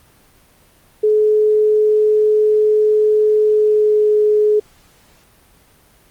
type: tone with pitch glide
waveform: sine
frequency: 426.9 to 423 Hz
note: G#4 to G#4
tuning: +48 to +32 cents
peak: -10 dBFS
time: 1.03-4.6 s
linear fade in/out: 10 ms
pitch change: -16 cents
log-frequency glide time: 3.43-4.16 s
effects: pink hiss -51 dBFS RMS until 6.1 s + Opus 32 kbps